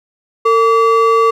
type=ring-modulated tone; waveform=triangle; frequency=801 Hz; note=G5; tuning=37 cents sharp; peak=-3 dBFS; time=0.45-1.31 s; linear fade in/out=10 ms; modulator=348 Hz; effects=none